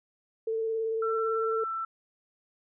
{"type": "tone with vibrato", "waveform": "sine", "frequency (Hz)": 446.9, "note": "A4", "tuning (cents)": 27, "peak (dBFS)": -27, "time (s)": [0.47, 1.64], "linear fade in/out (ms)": 5, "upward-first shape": "sine", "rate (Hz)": 18, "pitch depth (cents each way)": 16}
{"type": "tone with pitch glide", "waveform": "sine", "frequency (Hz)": [1344, 1333.9], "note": ["E6", "E6"], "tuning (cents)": [33, 20], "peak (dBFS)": -30, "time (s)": [1.02, 1.85], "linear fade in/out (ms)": 5, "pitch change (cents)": -13, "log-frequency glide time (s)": [1.59, 1.67]}
{"effects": []}